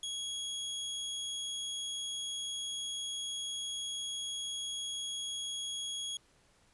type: tone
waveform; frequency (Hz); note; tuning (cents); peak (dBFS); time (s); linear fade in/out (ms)
sawtooth; 3322; G#7; 0; -33; 0.03-6.17; 2
effects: pink hiss -67 dBFS RMS until 6.73 s + resampled to 24000 Hz